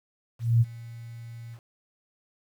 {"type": "tone with ADSR envelope", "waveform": "sine", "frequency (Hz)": 116.54, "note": "A#2", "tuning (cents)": 0, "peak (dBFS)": -15, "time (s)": [0.39, 1.6], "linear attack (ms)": 220, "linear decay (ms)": 36, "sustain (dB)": -23, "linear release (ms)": 69, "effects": ["9-bit"]}